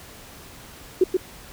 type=tone with echo; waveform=sine; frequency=370 Hz; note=F#4; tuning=in tune; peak=-12 dBFS; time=1.01-1.04 s; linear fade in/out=5 ms; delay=130 ms; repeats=1; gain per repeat=-4 dB; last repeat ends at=1.17 s; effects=pink hiss -44 dBFS RMS until 1.52 s